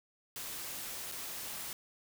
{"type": "noise with dropouts", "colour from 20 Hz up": "white", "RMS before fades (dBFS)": -42, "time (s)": [0.36, 1.73], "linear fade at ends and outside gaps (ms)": 1, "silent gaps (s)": [1.116, 1.12], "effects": []}